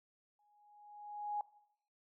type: tone with exponential growth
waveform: sine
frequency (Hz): 830.6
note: G#5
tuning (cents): 0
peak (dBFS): -33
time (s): 0.39-1.41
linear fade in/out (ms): 2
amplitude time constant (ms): 220
effects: noise-tail reverb RT60 0.8 s tail -20 dB re dry